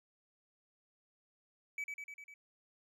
triangle tone with echo, 2291 Hz, D7, 44 cents flat, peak -35 dBFS, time 1.78-1.84 s, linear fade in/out 2 ms, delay 100 ms, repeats 5, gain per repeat -3 dB, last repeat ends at 2.34 s, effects none

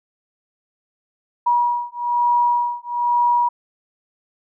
sine beating tone pair, 961 / 962.1 Hz, B5 / B5, -48 / -46 cents, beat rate 1.1 Hz, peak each -19 dBFS, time 1.46-3.49 s, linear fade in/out 10 ms, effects none

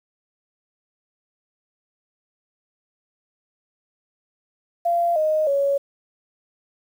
sine tone with pitch steps, 688 / 620.1 / 558.8 Hz, F5 / D#5 / C#5, -26 / -6 / +14 cents, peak -17 dBFS, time 4.85-5.78 s, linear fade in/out 10 ms, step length 310 ms, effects 8-bit

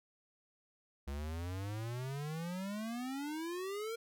square exponential sweep, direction up, 68 to 466.2 Hz, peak -39 dBFS, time 1.07-3.96 s, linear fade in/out 10 ms, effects none

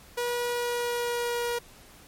sawtooth tone with pitch glide, 483 to 477.2 Hz, B4 to A#4, -39 to +41 cents, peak -23 dBFS, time 0.17-1.59 s, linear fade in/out 10 ms, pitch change -20 cents, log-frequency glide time 0.44-1.42 s, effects pink hiss -52 dBFS RMS until 2.07 s + MP3 64 kbps

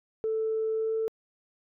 sine tone with pitch glide, 441.2 to 444.3 Hz, A4 to A4, +5 to +17 cents, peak -25 dBFS, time 0.24-1.08 s, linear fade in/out 0 ms, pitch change +12 cents, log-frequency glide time 0.73-0.94 s, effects tanh soft clip ceiling -21 dBFS

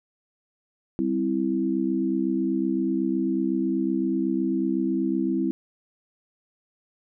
sine chord, C major, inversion second, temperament equal, 196 / 261.6 / 329.6 Hz, G3 / C4 / E4, 0 / 0 / 0 cents, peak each -28 / -26 / -25 dBFS, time 0.99-5.51 s, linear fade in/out 0 ms, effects none

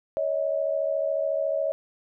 sine tone pair together, 559 / 633 Hz, C#5 / D#5, +14 / +30 cents, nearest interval major second, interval 216 cents, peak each -26 dBFS, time 0.17-1.72 s, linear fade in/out 0 ms, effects none

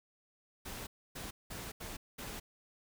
pink noise bursts at uneven times, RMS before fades -44 dBFS, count 5, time 0.65-0.87 / 1.15-1.31 / 1.5-1.72 / 1.8-1.97 / 2.18-2.4 s, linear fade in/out 10 ms, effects none

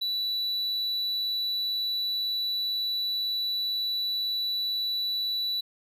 triangle tone, 3951 Hz, B7, in tune, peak -25 dBFS, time 0.01-5.61 s, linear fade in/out 10 ms, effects none

